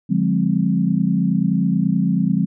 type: chord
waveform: sine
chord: D half-diminished seventh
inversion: none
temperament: equal with one note detuned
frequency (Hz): 146.83 / 178.39 / 207.7 / 261.6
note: D3 / F3 / Ab3 / C4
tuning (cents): 0 / +37 / 0 / 0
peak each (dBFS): -24 / -18 / -20 / -23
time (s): 0.09-2.46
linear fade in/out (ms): 20
effects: none